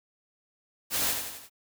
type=noise with echo; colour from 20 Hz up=white; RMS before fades=-28 dBFS; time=0.9-1.15 s; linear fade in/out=50 ms; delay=87 ms; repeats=4; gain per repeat=-5 dB; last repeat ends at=1.498 s; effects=none